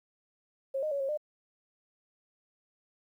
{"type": "tone with pitch steps", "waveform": "sine", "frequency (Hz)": [540, 615, 561, 542, 602], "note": ["C#5", "D#5", "C#5", "C#5", "D5"], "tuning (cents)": [-45, -20, 21, -39, 43], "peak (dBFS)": -29, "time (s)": [0.74, 1.175], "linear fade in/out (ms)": 10, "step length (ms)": 87, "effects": ["11-bit"]}